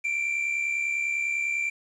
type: tone pair together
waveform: triangle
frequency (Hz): 2292 / 2362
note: D7 / D7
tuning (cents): -43 / +9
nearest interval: minor second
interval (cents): 52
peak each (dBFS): -32 / -24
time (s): 0.04-1.7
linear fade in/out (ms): 10
effects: resampled to 24000 Hz + 9-bit